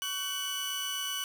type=tone cluster; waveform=sawtooth; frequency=1123 / 1521 / 2974 Hz; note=C#6 / F#6 / F#7; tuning=+22 / +47 / +8 cents; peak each=-38 / -38 / -30 dBFS; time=0.02-1.24 s; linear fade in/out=0 ms; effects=none